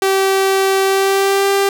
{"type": "tone with pitch glide", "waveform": "sawtooth", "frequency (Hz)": [386.5, 395.3], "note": ["G4", "G4"], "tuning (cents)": [-24, 15], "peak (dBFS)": -8, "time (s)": [0.02, 1.69], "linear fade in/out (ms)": 2, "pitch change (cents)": 39, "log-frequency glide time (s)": [0.84, 1.49], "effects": []}